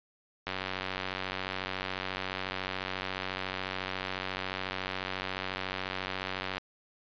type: click train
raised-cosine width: 0.3 ms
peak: -17 dBFS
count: 576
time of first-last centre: 0.47-6.581 s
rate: 94.1 Hz
effects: resampled to 11025 Hz